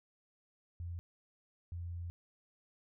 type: tone bursts at uneven times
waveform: sine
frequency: 86.3 Hz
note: F2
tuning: 20 cents flat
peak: -39 dBFS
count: 2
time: 0.8-0.99 / 1.72-2.1 s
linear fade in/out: 0 ms
effects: none